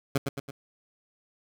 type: tone with echo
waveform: 15% pulse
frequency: 138.59 Hz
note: C#3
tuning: in tune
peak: -16 dBFS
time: 0.15-0.18 s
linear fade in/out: 5 ms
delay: 110 ms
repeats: 3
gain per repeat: -5 dB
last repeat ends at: 0.51 s
effects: none